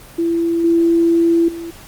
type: tone with level steps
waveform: sine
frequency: 335.5 Hz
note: E4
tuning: 31 cents sharp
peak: -14 / -10 / -25 dBFS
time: 0.18-1.71 s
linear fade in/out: 10 ms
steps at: 0.64 / 1.48 s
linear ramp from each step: 5 ms
effects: pink hiss -40 dBFS RMS until 1.87 s + Opus 24 kbps